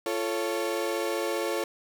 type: chord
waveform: 35% pulse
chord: F augmented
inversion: none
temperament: equal with one note detuned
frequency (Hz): 344.4 / 440 / 554.4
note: F4 / A4 / C#5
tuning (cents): -24 / 0 / 0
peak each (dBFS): -30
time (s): 0.06-1.64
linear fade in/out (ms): 2
effects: 10-bit